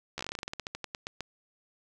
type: slowing click train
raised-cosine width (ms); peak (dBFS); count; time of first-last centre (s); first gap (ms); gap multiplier
0.2; -18; 20; 0.18-1.207; 13; 1.14
effects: none